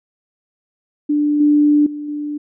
sine tone with level steps, 295.2 Hz, D4, 9 cents sharp, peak -13 / -9 / -24 / -21 dBFS, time 1.09-2.38 s, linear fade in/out 10 ms, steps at 1.4 / 1.86 / 2.08 s, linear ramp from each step 5 ms, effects none

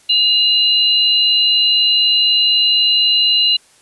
sine tone pair together, 2840 / 4016 Hz, F7 / B7, +28 / +28 cents, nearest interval tritone, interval 600 cents, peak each -13 dBFS, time 0.09-3.57 s, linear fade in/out 10 ms, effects white hiss -50 dBFS RMS until 3.81 s + resampled to 24000 Hz

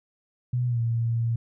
sine tone with pitch glide, 123.5 to 115.9 Hz, B2 to A#2, 0 to -10 cents, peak -22 dBFS, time 0.53-1.36 s, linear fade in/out 5 ms, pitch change -110 cents, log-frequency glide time 0.67-0.8 s, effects none

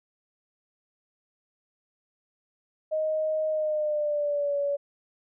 sine tone with pitch glide, 624 to 568.9 Hz, D#5 to C#5, +5 to +45 cents, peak -24 dBFS, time 2.91-4.77 s, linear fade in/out 20 ms, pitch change -160 cents, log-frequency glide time 3.49-4.57 s, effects none

